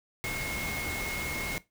sine tone in noise, 2163 Hz, C#7, 43 cents flat, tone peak -34 dBFS, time 0.24-1.58 s, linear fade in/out 0 ms, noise pink, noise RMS -36 dBFS, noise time 0.24-1.58 s, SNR -1 dB, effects noise-tail reverb RT60 0.2 s tail -18 dB re dry

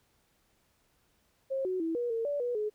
sine tone with pitch steps, 536 / 370.6 / 326.9 / 481.1 / 455.6 / 577 / 486.3 / 423.7 Hz, C5 / F#4 / E4 / B4 / A#4 / D5 / B4 / G#4, +42 / +3 / -14 / -45 / -40 / -31 / -27 / +35 cents, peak -29 dBFS, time 1.5-2.7 s, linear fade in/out 20 ms, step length 150 ms, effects pink hiss -71 dBFS RMS until 2.74 s

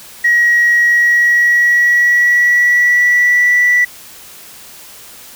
sine tone with pitch glide, 1904 to 1960.9 Hz, A#6 to B6, +36 to -13 cents, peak -6 dBFS, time 0.24-3.85 s, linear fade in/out 10 ms, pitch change +51 cents, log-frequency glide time 0.79-3.56 s, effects tanh soft clip ceiling -4 dBFS + white hiss -36 dBFS RMS until 5.35 s

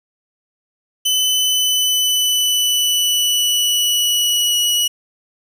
sawtooth tone with pitch glide, 3019 to 2923 Hz, F#7 to F#7, +34 to -22 cents, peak -11 dBFS, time 1.05-4.88 s, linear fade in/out 10 ms, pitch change -56 cents, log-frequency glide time 1.31-4.65 s, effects 8-bit

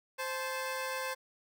15% pulse tone pair together, 523 / 869 Hz, C5 / A5, -1 / -22 cents, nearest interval major sixth, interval 879 cents, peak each -29 / -35 dBFS, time 0.18-1.15 s, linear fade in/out 20 ms, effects none

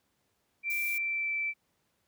sine tone with pitch glide, 2349 to 2327 Hz, D7 to D7, 0 to -17 cents, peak -29 dBFS, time 0.63-1.54 s, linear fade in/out 50 ms, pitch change -17 cents, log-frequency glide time 0.94-1.32 s
violet noise, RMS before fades -40 dBFS, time 0.7-0.98 s, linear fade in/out 2 ms
effects pink hiss -75 dBFS RMS until 2.07 s + high-pass 80 Hz 12 dB/octave

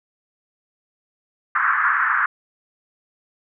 white band-pass noise, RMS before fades -19 dBFS, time 1.55-2.26 s, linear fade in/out 5 ms, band 1100 to 1700 Hz, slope 48 dB/octave, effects none

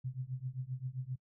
sine tone with tremolo, 128.9 Hz, C3, 26 cents flat, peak -33 dBFS, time 0.04-1.16 s, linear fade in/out 10 ms, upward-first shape triangle, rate 7.6 Hz, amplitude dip 100%, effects noise-tail reverb RT60 0.1 s tail -23 dB re dry

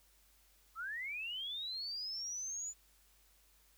sine linear sweep, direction up, 1247 to 7040 Hz, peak -39 dBFS, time 0.75-2.74 s, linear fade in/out 50 ms, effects added 50 Hz sine -70 dBFS peak until 3.77 s + white hiss -69 dBFS RMS until 3.77 s

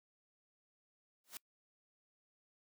white noise with exponential growth, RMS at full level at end -42 dBFS, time 1.24-1.37 s, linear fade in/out 2 ms, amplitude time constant 27 ms, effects noise-tail reverb RT60 0.1 s tail -24 dB re dry + high-pass 200 Hz 12 dB/octave

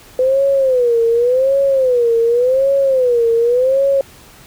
sine tone with vibrato, 504 Hz, B4, 35 cents sharp, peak -10 dBFS, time 0.19-4.01 s, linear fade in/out 2 ms, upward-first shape sine, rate 0.88 Hz, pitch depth 160 cents each way, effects pink hiss -42 dBFS RMS until 4.46 s

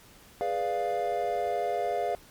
triangle chord, G# diminished seventh, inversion none, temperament equal, 415.3 / 493.9 / 587.3 / 698.5 Hz, G#4 / B4 / D5 / F5, 0 / 0 / 0 / 0 cents, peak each -32 / -32 / -32 / -27 dBFS, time 0.41-2.15 s, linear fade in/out 0 ms, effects pink hiss -54 dBFS RMS until 2.3 s + MP3 96 kbps

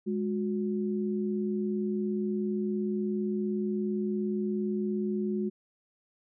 sine tone pair together, 207.7 / 363.5 Hz, G#3 / F#4, 0 / -31 cents, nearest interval minor seventh, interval 969 cents, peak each -29 / -32 dBFS, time 0.06-5.5 s, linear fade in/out 20 ms, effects none

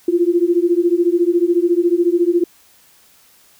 sine beating tone pair, 340 / 354 Hz, F4 / F4, -46 / +23 cents, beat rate 14 Hz, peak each -15 dBFS, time 0.08-2.44 s, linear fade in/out 5 ms, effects white hiss -51 dBFS RMS until 3.59 s

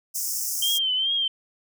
pink high-pass noise, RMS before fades -28 dBFS, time 0.14-0.79 s, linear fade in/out 20 ms, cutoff 5200 Hz, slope 96 dB/octave
sine tone with vibrato, 3136 Hz, G7, in tune, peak -21 dBFS, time 0.62-1.28 s, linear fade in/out 5 ms, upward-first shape triangle, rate 2.4 Hz, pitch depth 85 cents each way
effects none

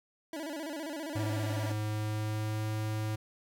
25% pulse tone with vibrato, 305 Hz, D#4, 34 cents flat, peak -33 dBFS, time 0.33-1.72 s, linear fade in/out 2 ms, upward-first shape square, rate 15 Hz, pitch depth 110 cents each way
square tone with pitch glide, 106.6 to 108.15 Hz, G#2 to A2, +46 to -29 cents, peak -32 dBFS, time 1.15-3.16 s, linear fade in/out 10 ms, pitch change +25 cents, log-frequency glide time 1.76-2.68 s
effects none

